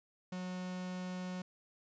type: tone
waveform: 45% pulse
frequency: 182.7 Hz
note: F#3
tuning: 22 cents flat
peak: -39 dBFS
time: 0.32-1.42 s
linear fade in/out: 5 ms
effects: resampled to 16000 Hz + 13-bit